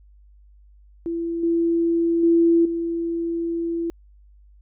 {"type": "tone with level steps", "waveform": "sine", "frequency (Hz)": 335.8, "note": "E4", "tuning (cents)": 32, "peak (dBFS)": [-23, -17, -13, -22], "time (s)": [1.06, 3.9], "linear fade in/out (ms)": 0, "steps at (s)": [1.43, 2.23, 2.65], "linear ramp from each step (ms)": 5, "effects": ["added 50 Hz sine -48 dBFS peak until 4.61 s"]}